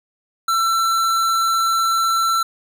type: tone with hard clipping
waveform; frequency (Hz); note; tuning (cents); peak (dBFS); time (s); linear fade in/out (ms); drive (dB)
sine; 1342; E6; +31; -17; 0.48-2.43; 5; 18
effects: none